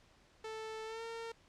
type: tone with pitch glide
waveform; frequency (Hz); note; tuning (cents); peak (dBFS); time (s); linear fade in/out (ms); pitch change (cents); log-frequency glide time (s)
sawtooth; 440 to 457.6; A4 to A#4; 0 to -32; -38; 0.44-1.32; 5; +68; 0.85-1.03
effects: pink hiss -66 dBFS RMS until 1.48 s + low-pass 6000 Hz 12 dB/octave